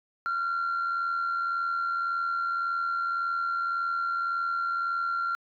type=tone pair together; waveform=sine; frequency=1375 / 1456.8 Hz; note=F6 / F#6; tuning=-27 / -27 cents; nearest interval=minor second; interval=100 cents; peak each=-25 / -35 dBFS; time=0.26-5.35 s; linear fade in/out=0 ms; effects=tanh soft clip ceiling -23 dBFS